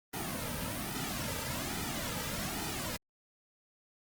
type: noise with flanger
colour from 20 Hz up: pink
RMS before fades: -37 dBFS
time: 0.13-2.97 s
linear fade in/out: 10 ms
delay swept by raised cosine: 1.8 to 2.8 ms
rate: 1.2 Hz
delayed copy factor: -0.8
effects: Opus 32 kbps